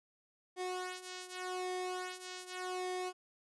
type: tone with flanger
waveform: sawtooth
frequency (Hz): 366.4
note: F#4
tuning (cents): -17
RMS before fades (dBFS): -41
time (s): 0.56-3.13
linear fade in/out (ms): 50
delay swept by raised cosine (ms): 2 to 2.83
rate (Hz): 0.85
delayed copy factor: -0.75
effects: resampled to 24000 Hz